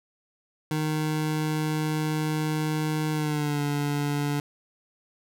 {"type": "tone with pitch glide", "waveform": "25% pulse", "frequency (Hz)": [154.5, 144.99], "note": ["D#3", "D3"], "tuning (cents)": [-12, -22], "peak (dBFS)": -21, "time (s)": [0.71, 4.4], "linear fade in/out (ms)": 2, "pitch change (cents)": -110, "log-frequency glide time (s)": [3.12, 3.61], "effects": []}